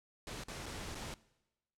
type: noise with dropouts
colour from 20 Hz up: pink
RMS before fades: -44 dBFS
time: 0.27-1.14 s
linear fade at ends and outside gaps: 1 ms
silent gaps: 0.437-0.483 / 0.659-0.663 / 0.947-0.952 s
effects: noise-tail reverb RT60 1.0 s tail -21 dB re dry + low-pass 9000 Hz 12 dB/octave